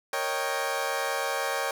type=chord; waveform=20% pulse; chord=Eb dominant seventh; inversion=second; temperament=equal with one note detuned; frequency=466.2 / 552.4 / 622.3 / 784 Hz; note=Bb4 / Db5 / Eb5 / G5; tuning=0 / -6 / 0 / 0 cents; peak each=-30 / -26 / -31 / -27 dBFS; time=0.13-1.71 s; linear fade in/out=2 ms; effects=none